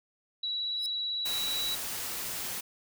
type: tone with vibrato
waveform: sine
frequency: 3912 Hz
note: B7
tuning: 17 cents flat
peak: -30 dBFS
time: 0.43-1.75 s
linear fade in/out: 5 ms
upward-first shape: sine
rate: 18 Hz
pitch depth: 11 cents each way
type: tone with exponential growth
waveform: sawtooth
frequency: 5120 Hz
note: D#8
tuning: 49 cents sharp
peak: -30 dBFS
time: 0.75-0.86 s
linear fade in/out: 0 ms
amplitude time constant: 22 ms
type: noise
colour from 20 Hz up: white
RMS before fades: -36 dBFS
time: 1.25-2.61 s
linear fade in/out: 10 ms
effects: none